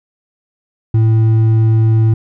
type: tone with hard clipping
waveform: triangle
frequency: 111.4 Hz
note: A2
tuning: 22 cents sharp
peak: -9 dBFS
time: 0.94-2.14 s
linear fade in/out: 5 ms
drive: 8 dB
effects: none